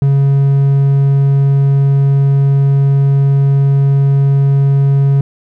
triangle tone, 138.59 Hz, C#3, in tune, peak -5 dBFS, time 0.02-5.21 s, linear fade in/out 2 ms, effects none

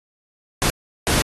pink noise bursts at uneven times, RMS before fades -19 dBFS, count 2, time 0.62-0.7 / 1.07-1.22 s, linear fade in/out 0 ms, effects AAC 32 kbps

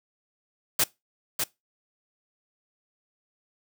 white noise with echo, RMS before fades -22 dBFS, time 0.79-0.84 s, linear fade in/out 5 ms, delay 600 ms, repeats 1, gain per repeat -5 dB, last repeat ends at 1.44 s, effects noise-tail reverb RT60 0.2 s tail -21 dB re dry

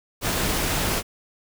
pink noise with amplitude modulation, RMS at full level -22 dBFS, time 0.21-1.03 s, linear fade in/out 50 ms, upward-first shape sine, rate 290 Hz, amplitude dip 45%, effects none

